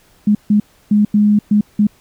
sine tone bursts at uneven times, 208.4 Hz, G#3, 6 cents sharp, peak -8 dBFS, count 6, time 0.27-0.35 / 0.5-0.6 / 0.91-1.05 / 1.14-1.39 / 1.51-1.61 / 1.79-1.87 s, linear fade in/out 5 ms, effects pink hiss -52 dBFS RMS until 2 s

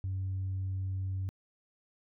sine tone, 95 Hz, F#2, 46 cents sharp, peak -30 dBFS, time 0.04-1.29 s, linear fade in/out 0 ms, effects tanh soft clip ceiling -29 dBFS

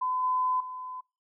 sine tone with level steps, 1014 Hz, B5, 45 cents sharp, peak -26 / -24 / -36 dBFS, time 0.01-1.01 s, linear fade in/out 10 ms, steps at 0.23 / 0.6 s, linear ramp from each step 5 ms, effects noise-tail reverb RT60 0.3 s tail -26 dB re dry

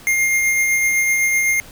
square tone with tremolo, 2120 Hz, C7, 22 cents sharp, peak -14 dBFS, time 0.07-1.6 s, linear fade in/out 0 ms, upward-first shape triangle, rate 7.9 Hz, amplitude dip 30%, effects pink hiss -42 dBFS RMS until 1.71 s

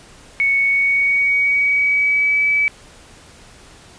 sine tone with pitch glide, 2218 to 2294 Hz, C#7 to D7, 0 to -41 cents, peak -13 dBFS, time 0.4-2.68 s, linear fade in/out 0 ms, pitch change +59 cents, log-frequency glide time 0.58-2.43 s, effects pink hiss -44 dBFS RMS until 3.98 s + resampled to 22050 Hz

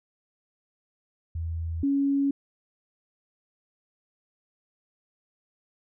sine tone pair in turn, 82.41 / 278.6 Hz, E2 / C#4, 0 / +9 cents, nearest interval octave + major sixth, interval 2109 cents, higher second, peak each -28 / -21 dBFS, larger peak second, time 1.35-1.83 / 1.83-2.31 s, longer neither, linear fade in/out 5 ms, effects none

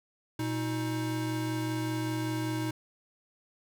square tone pair together, 120.13 / 315.2 Hz, B2 / D#4, -47 / +23 cents, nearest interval octave + perfect fourth, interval 1670 cents, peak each -34 / -33 dBFS, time 0.39-2.71 s, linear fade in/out 5 ms, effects none

